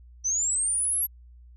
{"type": "linear sweep", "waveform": "sine", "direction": "up", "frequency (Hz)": [5920, 11590], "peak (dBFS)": -23, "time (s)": [0.24, 1.07], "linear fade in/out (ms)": 20, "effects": ["added 60 Hz sine -47 dBFS peak until 1.56 s"]}